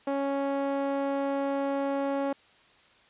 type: tone with band-pass filter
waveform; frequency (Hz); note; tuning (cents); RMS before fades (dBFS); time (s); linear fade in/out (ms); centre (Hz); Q
sawtooth; 277.2; C#4; 0; -29; 0.07-2.33; 5; 580; 1.2
effects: white hiss -59 dBFS RMS until 3.09 s + resampled to 8000 Hz